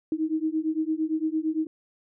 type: beating tone pair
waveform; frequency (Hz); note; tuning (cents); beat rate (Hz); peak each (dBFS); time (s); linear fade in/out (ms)
sine; 311.1 / 319.9; D#4 / D#4; 0 / +48; 8.8; -27; 0.12-1.67; 2
effects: none